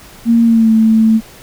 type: tone with pitch glide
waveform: sine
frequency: 231.6 to 221.7 Hz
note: A#3 to A3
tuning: -11 to +13 cents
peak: -6 dBFS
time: 0.25-1.21 s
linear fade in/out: 50 ms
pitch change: -76 cents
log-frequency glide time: 0.44-0.71 s
effects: pink hiss -38 dBFS RMS until 1.42 s